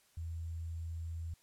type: tone with sample-and-hold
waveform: sine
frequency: 82.6 Hz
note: E2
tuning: 4 cents sharp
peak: -38 dBFS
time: 0.17-1.34 s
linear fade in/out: 5 ms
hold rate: 7350 Hz
effects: white hiss -69 dBFS RMS until 1.42 s + low-pass 12000 Hz 12 dB/octave